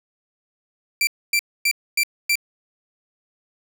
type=tone bursts; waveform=sawtooth; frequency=2349 Hz; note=D7; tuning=in tune; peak=-13 dBFS; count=5; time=1.01-2.355 s; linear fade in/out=2 ms; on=61 ms; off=260 ms; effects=none